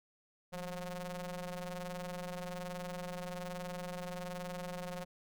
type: ring-modulated tone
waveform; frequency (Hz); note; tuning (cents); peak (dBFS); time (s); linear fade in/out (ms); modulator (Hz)
sawtooth; 181.8; F#3; -30; -33; 0.52-5.05; 20; 353
effects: none